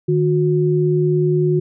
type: tone pair together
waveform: sine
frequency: 152.82 / 363 Hz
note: D#3 / F#4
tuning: -31 / -33 cents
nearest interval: octave + minor third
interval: 1498 cents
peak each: -16 dBFS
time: 0.08-1.6 s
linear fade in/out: 10 ms
effects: none